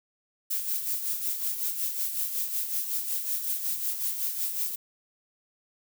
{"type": "noise with tremolo", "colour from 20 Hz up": "violet", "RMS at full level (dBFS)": -28, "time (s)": [0.5, 4.76], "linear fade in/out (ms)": 10, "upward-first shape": "sine", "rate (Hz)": 5.4, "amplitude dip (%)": 55, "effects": []}